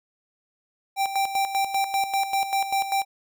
square tone with tremolo, 784 Hz, G5, in tune, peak -21 dBFS, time 0.96-3.05 s, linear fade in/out 50 ms, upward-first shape square, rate 5.1 Hz, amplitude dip 65%, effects none

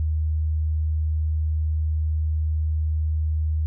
sine tone, 77.78 Hz, D#2, in tune, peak -20 dBFS, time 0-3.66 s, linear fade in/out 0 ms, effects none

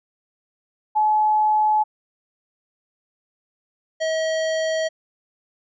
sine / square tone pair in turn, 855 / 639.1 Hz, A5 / D#5, -50 / +46 cents, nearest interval perfect fourth, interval 504 cents, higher first, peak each -15 / -21 dBFS, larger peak first, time 0.95-1.84 / 4-4.89 s, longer neither, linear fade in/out 20 ms, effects resampled to 16000 Hz

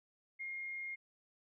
sine tone, 2133 Hz, C7, 33 cents sharp, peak -40 dBFS, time 0.39-0.96 s, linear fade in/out 20 ms, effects none

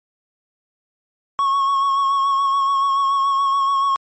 triangle tone with vibrato, 1100 Hz, C#6, 14 cents flat, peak -13 dBFS, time 1.39-3.96 s, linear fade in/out 0 ms, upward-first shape sine, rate 7 Hz, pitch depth 28 cents each way, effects MP3 32 kbps

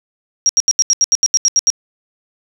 sine tone bursts, 5640 Hz, F8, 16 cents sharp, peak -8 dBFS, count 12, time 0.46-1.702 s, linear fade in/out 0 ms, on 32 ms, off 78 ms, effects none

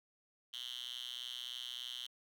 5% pulse tone with high-pass filter, 123.3 Hz, B2, 2 cents flat, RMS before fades -45 dBFS, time 0.53-2.07 s, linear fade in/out 10 ms, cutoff 3100 Hz, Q 9.9, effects none

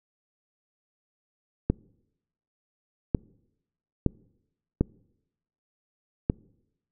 clicks, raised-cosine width 3 ms, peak -8 dBFS, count 5, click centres 1.7 / 3.148 / 4.063 / 4.81 / 6.299 s, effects noise-tail reverb RT60 0.9 s tail -26 dB re dry

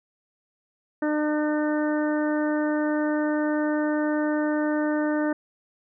harmonic tone, 301.7 Hz, D4, 47 cents sharp, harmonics 1 / 2 / 3 / 4 / 5 / 6, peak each -23 / -28 / -35 / -38 / -35 / -37 dBFS, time 1.02-5.33 s, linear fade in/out 5 ms, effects none

